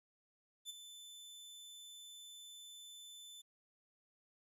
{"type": "tone with ADSR envelope", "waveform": "sawtooth", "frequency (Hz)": 3520, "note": "A7", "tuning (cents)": 0, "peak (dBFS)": -39, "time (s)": [0.65, 3.42], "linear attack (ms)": 46, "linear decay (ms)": 18, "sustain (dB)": -10, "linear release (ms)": 13, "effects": ["resampled to 32000 Hz", "13-bit"]}